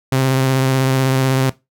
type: tone with vibrato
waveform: sawtooth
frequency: 132.2 Hz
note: C3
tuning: 18 cents sharp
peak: -9 dBFS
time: 0.12-1.5 s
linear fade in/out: 5 ms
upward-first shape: sine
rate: 16 Hz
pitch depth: 25 cents each way
effects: noise-tail reverb RT60 0.2 s tail -18 dB re dry